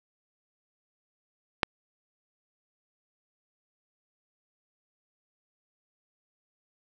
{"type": "click", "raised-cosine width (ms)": 0.3, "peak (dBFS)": -5, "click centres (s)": 1.632, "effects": []}